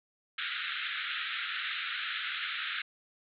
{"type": "band-pass noise", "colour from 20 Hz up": "pink", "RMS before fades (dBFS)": -36, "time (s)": [0.38, 2.82], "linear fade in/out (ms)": 5, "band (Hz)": [1300, 3900], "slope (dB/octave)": 96, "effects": []}